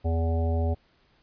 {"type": "harmonic tone with a mistuned harmonic", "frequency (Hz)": 82.41, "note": "E2", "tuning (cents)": 0, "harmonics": [1, 3, 5, 7, 9, 10], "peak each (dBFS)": [-23, -34, -35, -35, -37, -49], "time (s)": [0.04, 0.75], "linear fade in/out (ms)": 20, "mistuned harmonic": 10, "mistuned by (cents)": 27, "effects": ["pink hiss -64 dBFS RMS until 1.22 s", "resampled to 11025 Hz"]}